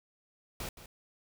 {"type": "noise with echo", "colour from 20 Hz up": "pink", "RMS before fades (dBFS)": -39, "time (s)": [0.6, 0.69], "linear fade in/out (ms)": 2, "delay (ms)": 170, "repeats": 1, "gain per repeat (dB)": -12, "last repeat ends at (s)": 0.86, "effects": []}